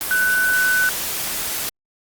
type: tone in noise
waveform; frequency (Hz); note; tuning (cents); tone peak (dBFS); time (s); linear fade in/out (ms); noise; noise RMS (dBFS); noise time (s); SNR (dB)
sine; 1500; F#6; +23; -15; 0.11-0.89; 0; white; -25; 0.01-1.69; +7
effects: Opus 32 kbps